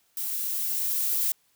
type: noise with level ramp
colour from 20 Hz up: violet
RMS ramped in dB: -31 to -25 dBFS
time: 0.17-1.32 s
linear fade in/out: 2 ms
effects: white hiss -67 dBFS RMS until 1.55 s